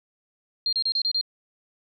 sine tone bursts, 4200 Hz, C8, 6 cents sharp, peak -21 dBFS, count 6, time 0.66-1.212 s, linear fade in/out 2 ms, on 67 ms, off 30 ms, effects none

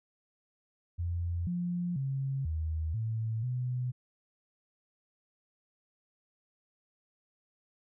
sine tone with pitch steps, 86.2 / 175.9 / 135.5 / 79.4 / 111.7 / 125.1 Hz, F2 / F3 / C#3 / D#2 / A2 / B2, -22 / +13 / -39 / +36 / +27 / +23 cents, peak -30 dBFS, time 0.98-3.92 s, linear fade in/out 20 ms, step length 490 ms, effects none

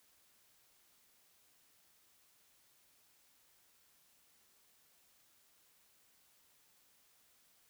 silence, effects white hiss -70 dBFS RMS until 7.69 s

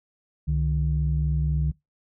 sine tone pair together, 67.44 / 151.4 Hz, C#2 / D#3, -47 / -47 cents, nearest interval octave + major second, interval 1400 cents, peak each -23 dBFS, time 0.47-1.72 s, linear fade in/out 20 ms, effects noise-tail reverb RT60 0.2 s tail -23 dB re dry + tanh soft clip ceiling -14 dBFS

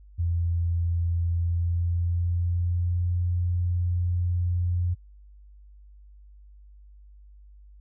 sine tone with pitch glide, 85.2 to 88.15 Hz, F2 to F2, -42 to +17 cents, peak -22 dBFS, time 0.18-4.95 s, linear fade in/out 20 ms, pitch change +59 cents, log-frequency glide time 1.32-3.16 s, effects added 50 Hz sine -47 dBFS peak until 7.8 s

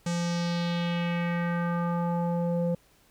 square tone with low-pass filter sweep, 172.2 Hz, F3, 24 cents flat, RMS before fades -28 dBFS, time 0.06-2.75 s, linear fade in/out 5 ms, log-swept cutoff 7400 to 490 Hz, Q 2.4, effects pink hiss -62 dBFS RMS until 3.1 s

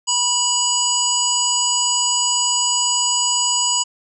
harmonic tone, 978 Hz, B5, 17 cents flat, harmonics 1 / 3 / 5 / 7 / 8, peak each -24 / -22 / -24 / -20 / -23 dBFS, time 0.07-3.84 s, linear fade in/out 20 ms, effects none

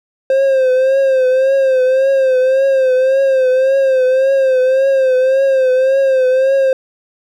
triangle tone with vibrato, 527 Hz, C5, 12 cents sharp, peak -7 dBFS, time 0.3-6.73 s, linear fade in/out 2 ms, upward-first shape triangle, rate 1.8 Hz, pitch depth 67 cents each way, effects none

